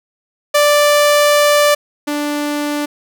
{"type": "tone pair in turn", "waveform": "sawtooth", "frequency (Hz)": [587.3, 293.6], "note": ["D5", "D4"], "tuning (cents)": [0, 0], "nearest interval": "octave", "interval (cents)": 1200, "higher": "first", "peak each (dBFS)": [-5, -13], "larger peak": "first", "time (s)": [[0.54, 1.75], [2.07, 2.86]], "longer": "first", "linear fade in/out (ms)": 10, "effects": []}